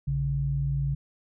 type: tone pair together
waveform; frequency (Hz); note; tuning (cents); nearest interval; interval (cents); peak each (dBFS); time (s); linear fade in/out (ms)
sine; 58.78 / 139.8; A#1 / C#3; +15 / +15; octave + minor third; 1500; -31 / -25; 0.07-0.95; 10
effects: none